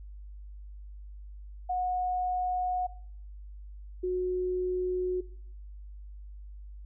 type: tone pair in turn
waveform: sine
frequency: 729 / 365.3 Hz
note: F#5 / F#4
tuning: -26 / -22 cents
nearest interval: octave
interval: 1196 cents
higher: first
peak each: -27 dBFS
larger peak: neither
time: 1.69-2.87 / 4.03-5.21 s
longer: neither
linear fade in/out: 10 ms
effects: noise-tail reverb RT60 0.6 s tail -18 dB re dry + added 50 Hz sine -42 dBFS peak until 6.85 s